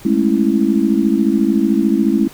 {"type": "chord", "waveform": "sine", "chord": "A major seventh", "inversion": "third", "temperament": "just", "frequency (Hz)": [206.2, 220, 275, 330], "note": ["G#3", "A3", "C#4", "E4"], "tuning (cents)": [-12, 0, -14, 2], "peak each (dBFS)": -17, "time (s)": [0.05, 2.28], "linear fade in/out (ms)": 5, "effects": ["pink hiss -40 dBFS RMS until 2.33 s"]}